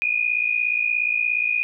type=tone pair together; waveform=sine; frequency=2432 / 2489 Hz; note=D#7 / D#7; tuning=-40 / 0 cents; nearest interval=unison; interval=40 cents; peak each=-22 dBFS; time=0.02-1.63 s; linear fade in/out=0 ms; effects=none